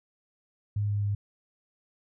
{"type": "tone with pitch steps", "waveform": "sine", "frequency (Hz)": [103.4, 102.63, 101.86], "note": ["G#2", "G#2", "G#2"], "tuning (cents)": [-7, -20, -33], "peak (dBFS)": -25, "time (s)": [0.76, 1.15], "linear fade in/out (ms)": 5, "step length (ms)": 130, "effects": []}